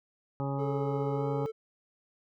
harmonic tone, 138.5 Hz, C#3, 1 cent flat, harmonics 1 / 2 / 3 / 4 / 6 / 7 / 8 / 9, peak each -32 / -37 / -41 / -39 / -39 / -48 / -51 / -45 dBFS, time 0.4-1.46 s, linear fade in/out 0 ms
triangle tone with pitch glide, 431.1 to 443 Hz, A4 to A4, -35 to +12 cents, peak -31 dBFS, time 0.58-1.52 s, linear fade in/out 20 ms, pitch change +47 cents, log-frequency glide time 1.15-1.27 s
effects none

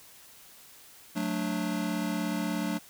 square chord, D major, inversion first, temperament just, 183.54 / 220.2 / 293.7 Hz, F#3 / A3 / D4, -14 / +2 / 0 cents, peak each -34 dBFS, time 1.15-2.79 s, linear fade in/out 20 ms, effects white hiss -53 dBFS RMS until 2.89 s

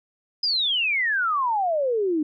sine exponential sweep, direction down, 5070 to 293.7 Hz, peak -20 dBFS, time 0.43-2.23 s, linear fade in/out 5 ms, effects none

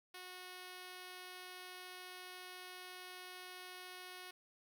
5% pulse tone, 365.5 Hz, F#4, 21 cents flat, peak -38 dBFS, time 0.14-4.31 s, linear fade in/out 5 ms, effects none

